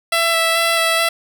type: tone with vibrato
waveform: 10% pulse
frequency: 664 Hz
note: E5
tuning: 12 cents sharp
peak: -6 dBFS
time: 0.12-1.09 s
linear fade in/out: 5 ms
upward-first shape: square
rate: 2.3 Hz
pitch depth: 12 cents each way
effects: none